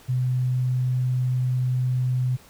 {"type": "tone", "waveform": "sine", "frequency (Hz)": 126.7, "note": "B2", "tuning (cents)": 45, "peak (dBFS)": -20, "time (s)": [0.08, 2.37], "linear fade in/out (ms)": 20, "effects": ["pink hiss -51 dBFS RMS until 2.49 s"]}